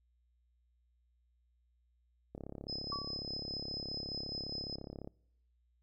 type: click train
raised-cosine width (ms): 2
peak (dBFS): -31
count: 95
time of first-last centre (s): 2.35-5.075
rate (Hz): 34.5
type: tone with tremolo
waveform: sine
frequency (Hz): 5100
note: D#8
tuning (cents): +42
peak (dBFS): -37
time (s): 2.68-4.76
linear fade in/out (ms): 10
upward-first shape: triangle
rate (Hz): 4.9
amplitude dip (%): 45
type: tone with exponential decay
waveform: sine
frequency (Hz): 1131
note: C#6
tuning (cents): +34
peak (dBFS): -36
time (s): 2.92-3.22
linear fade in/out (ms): 2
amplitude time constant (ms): 65
effects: noise-tail reverb RT60 0.8 s tail -26 dB re dry + added 60 Hz sine -70 dBFS peak until 5.82 s